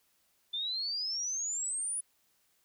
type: exponential sweep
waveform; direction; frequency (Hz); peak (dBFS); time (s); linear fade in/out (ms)
sine; up; 3520 to 10000; -32; 0.53-2.01; 10
effects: white hiss -72 dBFS RMS until 2.64 s